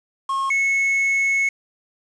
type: tone pair in turn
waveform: triangle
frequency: 1083 / 2195 Hz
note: C#6 / C#7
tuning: -41 / -18 cents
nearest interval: octave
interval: 1223 cents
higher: second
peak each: -18 / -15 dBFS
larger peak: second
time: 0.29-0.5 / 0.5-1.49 s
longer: second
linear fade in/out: 5 ms
effects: resampled to 22050 Hz + 7-bit